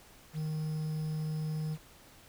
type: tone with quantisation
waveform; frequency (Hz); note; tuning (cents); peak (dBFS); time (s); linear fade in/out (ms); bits
triangle; 155.56; D#3; 0; -30; 0.33-1.78; 50; 9
effects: pink hiss -57 dBFS RMS until 2.28 s